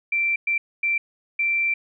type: tone bursts at uneven times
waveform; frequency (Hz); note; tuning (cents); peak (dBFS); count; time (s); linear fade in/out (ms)
sine; 2349; D7; 0; -19; 4; 0.12-0.36 / 0.47-0.58 / 0.83-0.98 / 1.39-1.74; 5
effects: none